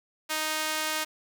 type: tone with high-pass filter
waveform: sawtooth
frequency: 311.1 Hz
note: D#4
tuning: in tune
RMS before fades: -30 dBFS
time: 0.29-1.05 s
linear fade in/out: 20 ms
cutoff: 1100 Hz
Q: 0.53
effects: none